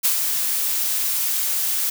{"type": "noise with ADSR envelope", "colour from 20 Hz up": "blue", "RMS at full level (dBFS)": -17, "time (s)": [0.03, 1.9], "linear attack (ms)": 22, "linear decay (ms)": 96, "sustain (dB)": -5, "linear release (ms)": 5, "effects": []}